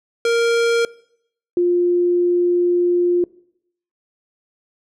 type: tone pair in turn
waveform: square / sine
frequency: 466.2 / 352 Hz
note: A#4 / F4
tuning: 0 / +14 cents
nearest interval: perfect fourth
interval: 486 cents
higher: first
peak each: -15 / -13 dBFS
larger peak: second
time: 0.25-0.85 / 1.57-3.24 s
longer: second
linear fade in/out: 2 ms
effects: noise-tail reverb RT60 0.7 s tail -22 dB re dry + low-pass 7000 Hz 12 dB/octave